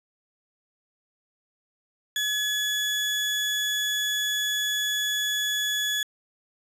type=tone pair together; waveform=35% pulse; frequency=1700 / 3400 Hz; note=G#6 / G#7; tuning=+40 / +40 cents; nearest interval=octave; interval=1200 cents; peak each=-26 dBFS; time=2.16-6.03 s; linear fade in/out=2 ms; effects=resampled to 32000 Hz